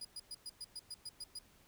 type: tone bursts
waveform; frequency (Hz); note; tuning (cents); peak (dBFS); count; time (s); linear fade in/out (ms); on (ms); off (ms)
30% pulse; 4923; D#8; -19; -40; 10; 0.01-1.39; 5; 39; 110
effects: pink hiss -66 dBFS RMS until 1.67 s